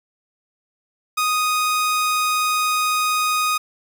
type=tone; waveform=sawtooth; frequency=1244.5 Hz; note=D#6; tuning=in tune; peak=-14 dBFS; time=1.17-3.58 s; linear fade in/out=10 ms; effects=none

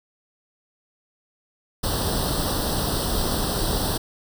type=noise with comb filter; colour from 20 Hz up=pink; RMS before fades=-24 dBFS; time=1.83-3.98 s; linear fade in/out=10 ms; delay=0.22 ms; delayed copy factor=+0.9; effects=none

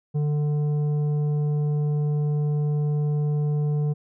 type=tone with tanh clipping; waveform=sine; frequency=148.3 Hz; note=D3; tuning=17 cents sharp; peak=-22 dBFS; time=0.14-3.94 s; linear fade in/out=20 ms; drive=8 dB; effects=none

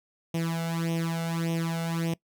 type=tone with flanger; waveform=sawtooth; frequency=165.8 Hz; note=E3; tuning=10 cents sharp; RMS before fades=-29 dBFS; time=0.34-2.14 s; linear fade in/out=5 ms; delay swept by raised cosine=0.33 to 1.43 ms; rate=1.7 Hz; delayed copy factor=+0.8; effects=noise-tail reverb RT60 0.1 s tail -22 dB re dry

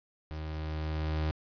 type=tone with level ramp; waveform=35% pulse; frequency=77.78 Hz; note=D#2; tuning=in tune; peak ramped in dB=-35 to -26 dBFS; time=0.31-1.31 s; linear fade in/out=0 ms; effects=resampled to 11025 Hz + 10-bit

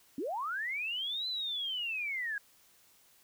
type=linear two-way sweep; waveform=sine; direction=up then down; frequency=240.7 to 4076 to 1610 Hz; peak=-33 dBFS; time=0.18-2.38 s; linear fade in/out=2 ms; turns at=1.28 s; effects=white hiss -64 dBFS RMS until 3.23 s

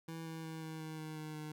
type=tone with pitch steps; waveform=25% pulse; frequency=163.4 / 161.9 / 160.41 / 158.93 / 157.47 / 156.02 / 154.59 / 153.16 Hz; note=E3 / E3 / E3 / D#3 / D#3 / D#3 / D#3 / D#3; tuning=-15 / -31 / -47 / +37 / +21 / +5 / -11 / -27 cents; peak=-39 dBFS; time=0.08-1.52 s; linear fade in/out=5 ms; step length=180 ms; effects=none

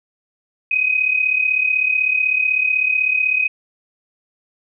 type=tone pair together; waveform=sine; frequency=2486 / 2522 Hz; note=D#7 / D#7; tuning=-2 / +23 cents; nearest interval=unison; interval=25 cents; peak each=-20 / -16 dBFS; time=0.71-3.48 s; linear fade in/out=5 ms; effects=none

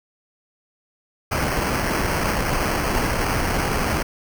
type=noise with sample-and-hold; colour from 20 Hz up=pink; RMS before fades=-22 dBFS; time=1.31-4.03 s; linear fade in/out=10 ms; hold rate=3675 Hz; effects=none

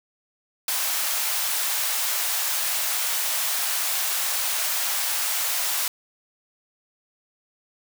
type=high-pass noise; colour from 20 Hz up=white; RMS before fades=-25 dBFS; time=0.68-5.88 s; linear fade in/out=2 ms; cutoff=630 Hz; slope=24 dB/octave; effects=none

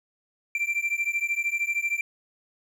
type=beating tone pair; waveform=triangle; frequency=2349 / 2362 Hz; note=D7 / D7; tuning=0 / +9 cents; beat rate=13 Hz; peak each=-26 dBFS; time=0.55-2.01 s; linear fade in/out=2 ms; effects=none

